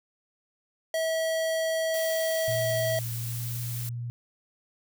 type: tone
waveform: square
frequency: 647 Hz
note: E5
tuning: 32 cents flat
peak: -26 dBFS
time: 0.94-2.99 s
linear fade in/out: 2 ms
type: noise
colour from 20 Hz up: blue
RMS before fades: -38 dBFS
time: 1.94-3.89 s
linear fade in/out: 0 ms
type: tone with pitch glide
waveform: sine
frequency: 117.4 to 119.52 Hz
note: A#2 to A#2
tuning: +13 to +44 cents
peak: -31 dBFS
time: 2.48-4.1 s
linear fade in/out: 0 ms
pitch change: +31 cents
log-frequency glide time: 3.2-3.55 s
effects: none